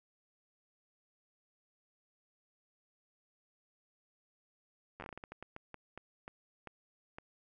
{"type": "slowing click train", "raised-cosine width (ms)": 0.5, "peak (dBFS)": -30, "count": 17, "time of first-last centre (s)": [5, 7.185], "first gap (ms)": 10, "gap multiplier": 1.3, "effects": []}